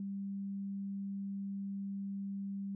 sine tone, 197.5 Hz, G3, 13 cents sharp, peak -37 dBFS, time 0-2.75 s, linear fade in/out 2 ms, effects none

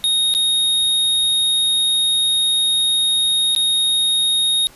square tone with dropouts, 3729 Hz, A#7, in tune, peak -15 dBFS, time 0.04-4.67 s, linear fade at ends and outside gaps 0 ms, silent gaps 0.339-0.349 / 3.55-3.562 s, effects pink hiss -45 dBFS RMS until 4.75 s + resampled to 32000 Hz

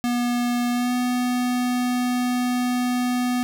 square tone with pitch glide, 242.3 to 247.5 Hz, B3 to B3, -33 to +4 cents, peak -21 dBFS, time 0.04-3.43 s, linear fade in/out 0 ms, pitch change +37 cents, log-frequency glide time 0.71-0.93 s, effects none

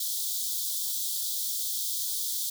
white high-pass noise, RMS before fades -31 dBFS, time 0-2.5 s, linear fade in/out 5 ms, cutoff 3300 Hz, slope 96 dB/octave, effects none

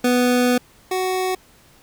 25% pulse tone pair in turn, 247.3 / 371.9 Hz, B3 / F#4, +3 / +9 cents, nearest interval perfect fifth, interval 706 cents, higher second, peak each -11 / -16 dBFS, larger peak first, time 0.04-0.58 / 0.91-1.35 s, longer first, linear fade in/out 5 ms, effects pink hiss -52 dBFS RMS until 1.82 s

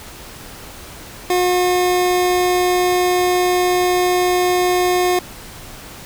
25% pulse tone, 360 Hz, F#4, 47 cents flat, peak -10 dBFS, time 1.3-5.19 s, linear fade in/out 2 ms, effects pink hiss -36 dBFS RMS until 6.05 s

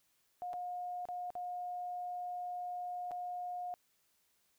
sine tone with dropouts, 716 Hz, F5, 43 cents sharp, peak -38 dBFS, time 0.42-3.74 s, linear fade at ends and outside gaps 0 ms, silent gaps 0.532-0.538 / 1.054-1.087 / 1.304-1.353 / 3.11-3.116 s, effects white hiss -75 dBFS RMS until 4.58 s

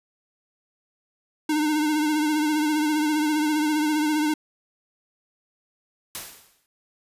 square tone with vibrato, 304.2 Hz, D#4, 39 cents flat, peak -21 dBFS, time 1.49-4.34 s, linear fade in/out 5 ms, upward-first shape triangle, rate 15 Hz, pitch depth 52 cents each way
white noise with exponential decay, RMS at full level -31 dBFS, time 6.15-6.66 s, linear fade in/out 0 ms, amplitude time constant 110 ms
effects resampled to 32000 Hz

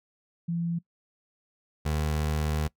sine / 25% pulse tone pair in turn, 169.5 / 76.27 Hz, E3 / D#2, +49 / -34 cents, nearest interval octave + major second, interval 1383 cents, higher first, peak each -26 / -22 dBFS, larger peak second, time 0.48-0.79 / 1.85-2.68 s, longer second, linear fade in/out 10 ms, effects noise-tail reverb RT60 0.1 s tail -21 dB re dry

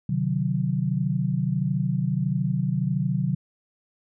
sine chord, C diminished, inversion none, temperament equal with one note detuned, 130.81 / 152.36 / 185 Hz, C3 / Eb3 / Gb3, 0 / -36 / 0 cents, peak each -26 dBFS, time 0.09-3.35 s, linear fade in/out 5 ms, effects none

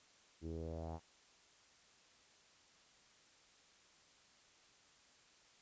sawtooth tone with low-pass filter sweep, 81.5 Hz, E2, 19 cents flat, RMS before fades -45 dBFS, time 0.41-1 s, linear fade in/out 50 ms, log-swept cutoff 330 to 880 Hz, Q 3.8, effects white hiss -67 dBFS RMS until 5.61 s + resampled to 16000 Hz

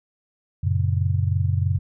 sine chord, F# major, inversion none, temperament just, 92.5 / 115.62 / 138.75 Hz, F#2 / A#2 / C#3, 0 / -14 / +2 cents, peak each -20 / -26 / -25 dBFS, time 0.63-1.79 s, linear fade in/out 10 ms, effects none

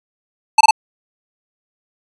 square tone bursts, 875 Hz, A5, 10 cents flat, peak -6 dBFS, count 3, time 0.58-0.71 s, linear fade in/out 5 ms, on 28 ms, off 23 ms, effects resampled to 22050 Hz

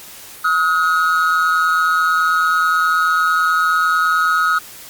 triangle tone pair together, 1273 / 1442.2 Hz, D#6 / F#6, +39 / -45 cents, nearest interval major second, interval 216 cents, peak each -13 / -15 dBFS, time 0.44-4.59 s, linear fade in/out 10 ms, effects white hiss -37 dBFS RMS until 4.89 s + Opus 48 kbps

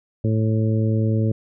harmonic tone, 110 Hz, A2, in tune, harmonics 1 / 2 / 3 / 4 / 5, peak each -18 / -24 / -28 / -30 / -32 dBFS, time 0.24-1.32 s, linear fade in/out 5 ms, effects none

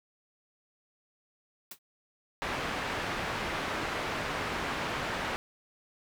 white noise with exponential decay, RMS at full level -37 dBFS, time 1.71-1.79 s, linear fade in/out 5 ms, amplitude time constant 17 ms
white low-pass noise, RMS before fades -34 dBFS, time 2.42-5.36 s, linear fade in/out 0 ms, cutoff 1900 Hz, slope 12 dB/octave
effects none

